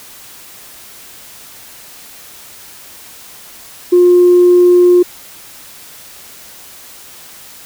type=tone; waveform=sine; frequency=355.7 Hz; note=F4; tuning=32 cents sharp; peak=-3 dBFS; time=3.92-5.03 s; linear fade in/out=10 ms; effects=tanh soft clip ceiling 0 dBFS + white hiss -36 dBFS RMS until 7.65 s